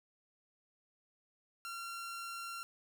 sawtooth tone, 1372 Hz, F6, 31 cents flat, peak -38 dBFS, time 1.65-2.63 s, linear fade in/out 0 ms, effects none

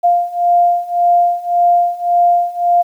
sine beating tone pair, 698.5 / 700.3 Hz, F5 / F5, 0 / +5 cents, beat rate 1.8 Hz, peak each -14 / -12 dBFS, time 0.03-2.83 s, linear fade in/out 20 ms, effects 8-bit

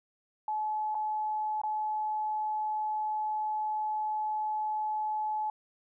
sine tone with dropouts, 857 Hz, A5, 46 cents flat, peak -29 dBFS, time 0.48-5.5 s, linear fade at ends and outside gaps 2 ms, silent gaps 0.946-0.951 / 1.616-1.635 s, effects none

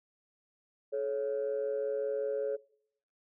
sine tone pair together, 429.1 / 554.4 Hz, A4 / C#5, -43 / 0 cents, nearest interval major third, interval 443 cents, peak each -32 / -32 dBFS, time 0.92-2.57 s, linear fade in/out 20 ms, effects noise-tail reverb RT60 0.7 s tail -22 dB re dry + tanh soft clip ceiling -25 dBFS

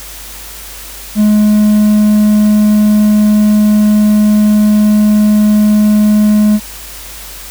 triangle tone, 210.9 Hz, G#3, 27 cents sharp, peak -3 dBFS, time 1.15-6.6 s, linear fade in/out 50 ms, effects added 50 Hz sine -33 dBFS peak until 7.5 s + white hiss -29 dBFS RMS until 7.5 s

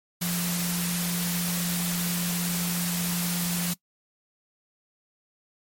sine tone in noise, 174.61 Hz, F3, in tune, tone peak -27 dBFS, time 0.21-3.74 s, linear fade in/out 10 ms, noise white, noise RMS -30 dBFS, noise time 0.21-3.74 s, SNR 0 dB, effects noise-tail reverb RT60 0.1 s tail -22 dB re dry + MP3 64 kbps

